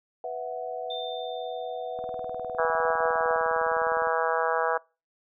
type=chord; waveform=sine; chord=B suspended fourth; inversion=none; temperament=equal; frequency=493.9 / 659.3 / 740 Hz; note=B4 / E5 / F#5; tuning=0 / 0 / 0 cents; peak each=-35 dBFS; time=0.24-3.37 s; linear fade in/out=2 ms
type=tone with exponential decay; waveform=sine; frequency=3588 Hz; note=A7; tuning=33 cents sharp; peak=-33 dBFS; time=0.9-2.65 s; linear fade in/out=5 ms; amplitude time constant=380 ms
type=click train; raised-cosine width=1 ms; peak=-29 dBFS; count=42; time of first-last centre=1.99-4.071 s; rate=19.7 Hz
type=harmonic tone; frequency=163.1 Hz; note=E3; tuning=18 cents flat; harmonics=3 / 4 / 5 / 6 / 7 / 8 / 9 / 10; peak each=-29 / -30 / -31 / -32 / -32 / -33 / -34 / -34 dBFS; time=2.58-4.78 s; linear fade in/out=10 ms
effects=noise-tail reverb RT60 0.3 s tail -24 dB re dry